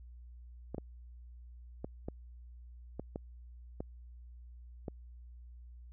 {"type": "clicks", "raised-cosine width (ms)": 2, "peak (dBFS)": -25, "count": 8, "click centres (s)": [0.746, 0.782, 1.845, 2.085, 2.996, 3.159, 3.805, 4.882], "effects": ["added 60 Hz sine -49 dBFS peak until 5.92 s"]}